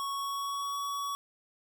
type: tone with pitch glide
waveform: square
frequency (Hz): 1108.7 to 1127.4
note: C#6 to C#6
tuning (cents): 0 to +29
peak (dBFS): -33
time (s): 0-1.15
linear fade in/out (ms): 0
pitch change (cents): +29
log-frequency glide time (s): 0.11-0.78
effects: none